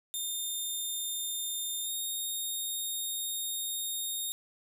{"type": "tone with pitch glide", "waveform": "10% pulse", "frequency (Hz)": [3626, 3702], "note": ["A#7", "A#7"], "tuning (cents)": [-49, -13], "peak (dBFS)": -26, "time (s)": [0.14, 4.32], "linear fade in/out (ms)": 0, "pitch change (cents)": 36, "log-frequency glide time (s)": [1.82, 1.91], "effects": []}